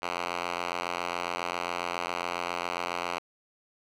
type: tone with band-pass filter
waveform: 5% pulse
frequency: 87.31 Hz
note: F2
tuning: in tune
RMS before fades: -33 dBFS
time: 0.02-3.19 s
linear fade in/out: 5 ms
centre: 1800 Hz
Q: 0.85
effects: none